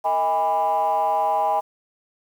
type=tone with frequency modulation; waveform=sine; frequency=814 Hz; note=G#5; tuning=35 cents flat; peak=-17 dBFS; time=0.04-1.61 s; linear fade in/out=20 ms; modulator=179 Hz; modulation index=1; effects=tanh soft clip ceiling -13 dBFS + 8-bit